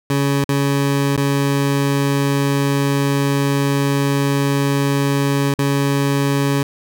20% pulse tone with dropouts, 140 Hz, C#3, 18 cents sharp, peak -10 dBFS, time 0.1-6.63 s, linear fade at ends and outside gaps 2 ms, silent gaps 0.443-0.49 / 1.165-1.177 / 5.539-5.588 s, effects none

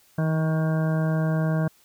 harmonic tone with a mistuned harmonic, 158.2 Hz, D#3, 29 cents sharp, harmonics 1 / 2 / 3 / 4 / 5 / 6 / 7 / 9 / 10, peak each -21 / -33 / -36 / -31 / -42 / -44 / -40 / -41 / -39 dBFS, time 0.18-1.68 s, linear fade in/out 5 ms, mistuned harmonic 1, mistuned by +16 cents, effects white hiss -59 dBFS RMS until 1.84 s

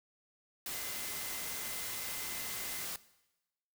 sine tone in noise, 2055 Hz, C7, 32 cents flat, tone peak -50 dBFS, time 0.72-2.85 s, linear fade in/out 2 ms, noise white, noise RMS -40 dBFS, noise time 0.66-2.96 s, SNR -13 dB, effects noise-tail reverb RT60 1.0 s tail -19 dB re dry

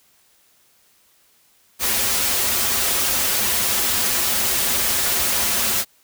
white noise with comb filter, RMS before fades -20 dBFS, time 1.79-5.85 s, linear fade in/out 50 ms, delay 6.6 ms, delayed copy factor -0.6, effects white hiss -58 dBFS RMS until 6.03 s

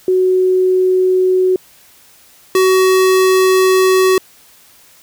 sine / square tone pair in turn, 370.7 / 375.4 Hz, F#4 / F#4, +3 / +25 cents, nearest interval unison, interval 22 cents, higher second, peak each -9 dBFS, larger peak neither, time 0.08-1.56 / 2.55-4.18 s, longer second, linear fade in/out 2 ms, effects white hiss -46 dBFS RMS until 5.02 s

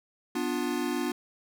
square chord, B diminished, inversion none, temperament equal with one note detuned, 246.9 / 293.7 / 352.3 Hz, B3 / D4 / F4, 0 / 0 / +15 cents, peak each -33 dBFS, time 0.35-1.12 s, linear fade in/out 5 ms, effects none

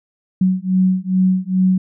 sine beating tone pair, 185 / 187.4 Hz, F#3 / F#3, 0 / +22 cents, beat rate 2.4 Hz, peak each -16 dBFS, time 0.41-1.78 s, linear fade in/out 5 ms, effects none

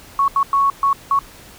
sine tone bursts at uneven times, 1108.7 Hz, C#6, in tune, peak -12 dBFS, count 5, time 0.19-0.28 / 0.36-0.43 / 0.53-0.7 / 0.83-0.93 / 1.11-1.19 s, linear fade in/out 2 ms, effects pink hiss -42 dBFS RMS until 1.58 s

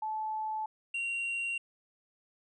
sine / triangle tone pair in turn, 868 / 2756 Hz, A5 / F7, -24 / -24 cents, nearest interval octave + minor sixth, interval 2000 cents, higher second, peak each -32 / -30 dBFS, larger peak second, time 0.02-0.66 / 0.94-1.58 s, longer neither, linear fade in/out 5 ms, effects resampled to 24000 Hz

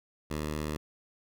10% pulse tone, 76 Hz, D#2, 40 cents flat, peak -24 dBFS, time 0.3-0.77 s, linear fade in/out 10 ms, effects none

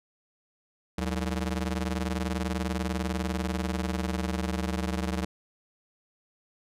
sawtooth ring-modulated tone, 129.8 Hz, C3, 13 cents flat, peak -21 dBFS, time 0.98-5.25 s, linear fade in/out 5 ms, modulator 54.8 Hz, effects low-pass 11000 Hz 12 dB/octave

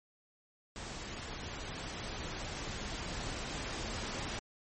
pink noise with level ramp, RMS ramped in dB -43 to -38 dBFS, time 0.76-4.39 s, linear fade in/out 0 ms, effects MP3 32 kbps

